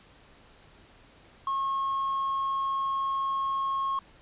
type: tone with hard clipping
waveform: triangle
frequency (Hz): 1086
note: C#6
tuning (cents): -36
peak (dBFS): -27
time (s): 1.47-3.99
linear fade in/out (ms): 2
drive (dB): 5
effects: pink hiss -56 dBFS RMS until 4.21 s + resampled to 8000 Hz